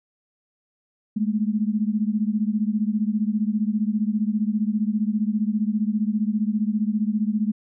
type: beating tone pair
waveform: sine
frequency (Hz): 207.7 / 222.7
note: G#3 / A3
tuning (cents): 0 / +21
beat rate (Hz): 15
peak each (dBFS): -22 / -24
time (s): 1.16-7.52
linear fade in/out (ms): 10
effects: none